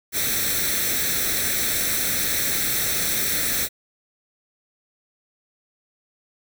white noise with comb filter, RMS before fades -23 dBFS, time 0.12-3.69 s, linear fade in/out 50 ms, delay 0.51 ms, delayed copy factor +0.7, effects none

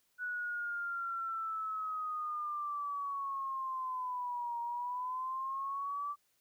sine linear two-way sweep, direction down then up, 1480 to 940 to 1168 Hz, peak -35 dBFS, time 0.18-6.16 s, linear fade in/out 50 ms, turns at 4.6 s, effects white hiss -75 dBFS RMS until 6.4 s

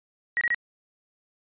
sine tone bursts, 1903 Hz, A#6, 35 cents sharp, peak -21 dBFS, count 3, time 0.37-0.545 s, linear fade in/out 0 ms, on 41 ms, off 26 ms, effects resampled to 8000 Hz

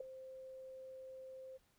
sine tone with ADSR envelope, 523.3 Hz, C5, in tune, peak -37 dBFS, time 0-1.58 s, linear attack 7 ms, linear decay 5 ms, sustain -12 dB, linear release 21 ms, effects pink hiss -75 dBFS RMS until 1.78 s

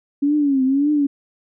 sine tone with vibrato, 279.1 Hz, C#4, 12 cents sharp, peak -14 dBFS, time 0.22-1.07 s, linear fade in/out 10 ms, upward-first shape triangle, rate 1.8 Hz, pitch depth 140 cents each way, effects none

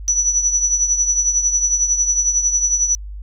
sine tone with tremolo, 5920 Hz, F#8, in tune, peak -11 dBFS, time 0.08-2.95 s, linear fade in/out 0 ms, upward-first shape triangle, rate 11 Hz, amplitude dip 70%, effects added 50 Hz sine -28 dBFS peak until 3.22 s

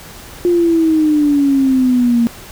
sine exponential sweep, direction down, 354.2 to 231.1 Hz, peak -9 dBFS, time 0.45-2.27 s, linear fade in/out 0 ms, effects pink hiss -35 dBFS RMS until 2.51 s

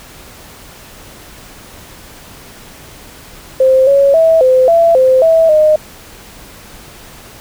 sine tone with pitch steps, 524 / 556 / 651 / 515 / 671 / 519 / 652 / 615 Hz, C5 / C#5 / E5 / C5 / E5 / C5 / E5 / D#5, +2 / +5 / -22 / -28 / +31 / -14 / -19 / -20 cents, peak -5 dBFS, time 3.6-5.76 s, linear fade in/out 5 ms, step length 270 ms, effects pink hiss -36 dBFS RMS until 7.4 s

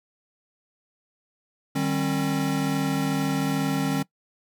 square tone cluster, 153.5 / 195.8 / 269.6 Hz, D#3 / G3 / C#4, -23 / -2 / -48 cents, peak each -28 / -31 / -26 dBFS, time 1.75-4.03 s, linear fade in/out 10 ms, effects noise-tail reverb RT60 0.1 s tail -21 dB re dry

